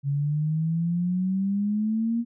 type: exponential sweep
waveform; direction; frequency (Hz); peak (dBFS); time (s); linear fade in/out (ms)
sine; up; 138.6 to 237.1; -22; 0.03-2.25; 50
effects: none